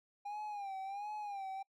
triangle tone with vibrato, 806 Hz, G5, 48 cents sharp, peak -38 dBFS, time 0.25-1.63 s, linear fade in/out 10 ms, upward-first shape sine, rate 1.4 Hz, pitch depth 89 cents each way, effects noise-tail reverb RT60 0.1 s tail -25 dB re dry

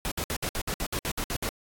pink noise bursts, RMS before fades -30 dBFS, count 12, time 0.05-1.49 s, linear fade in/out 0 ms, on 65 ms, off 60 ms, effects AAC 64 kbps

